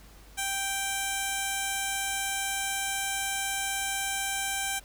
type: tone with notch filter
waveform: 5% pulse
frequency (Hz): 784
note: G5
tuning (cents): 0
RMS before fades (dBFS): -31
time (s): 0.37-4.8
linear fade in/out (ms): 20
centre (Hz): 4800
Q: 1.5
effects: added 50 Hz sine -51 dBFS peak until 4.84 s + pink hiss -55 dBFS RMS until 4.84 s